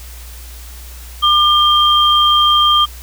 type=tone pair together; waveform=sine; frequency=1200 / 3183 Hz; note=D6 / G7; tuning=+37 / +26 cents; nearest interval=octave + perfect fourth; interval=1689 cents; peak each=-11 dBFS; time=1.22-2.86 s; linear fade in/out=20 ms; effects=added 60 Hz sine -31 dBFS peak until 3.02 s + white hiss -38 dBFS RMS until 3.02 s